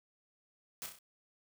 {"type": "noise with echo", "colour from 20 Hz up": "white", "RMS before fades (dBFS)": -42, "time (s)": [0.82, 0.86], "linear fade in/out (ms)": 0, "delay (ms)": 32, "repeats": 4, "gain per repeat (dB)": -5, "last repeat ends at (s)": 0.988, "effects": []}